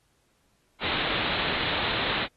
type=low-pass noise; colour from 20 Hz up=white; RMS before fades=-29 dBFS; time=0.8-2.28 s; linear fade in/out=50 ms; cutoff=4000 Hz; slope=96 dB/octave; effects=pink hiss -69 dBFS RMS until 2.36 s + AAC 32 kbps